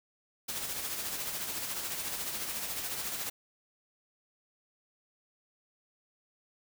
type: noise with tremolo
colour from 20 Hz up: white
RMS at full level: -35 dBFS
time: 0.48-3.3 s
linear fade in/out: 10 ms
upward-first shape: sine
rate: 14 Hz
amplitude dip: 40%
effects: none